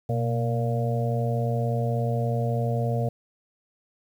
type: harmonic tone with a mistuned harmonic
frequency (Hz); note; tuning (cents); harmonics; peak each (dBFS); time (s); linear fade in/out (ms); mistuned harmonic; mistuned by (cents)
116.54; A#2; 0; 1 / 2 / 4 / 5 / 6; -24 / -33 / -31 / -33 / -33; 0.09-3.09; 5; 1; +72
effects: 9-bit